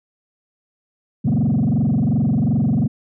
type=tone with frequency modulation; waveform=sine; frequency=183.7 Hz; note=F#3; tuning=12 cents flat; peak=-12 dBFS; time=1.24-2.88 s; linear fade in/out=20 ms; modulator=22.7 Hz; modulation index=3; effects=tanh soft clip ceiling -13 dBFS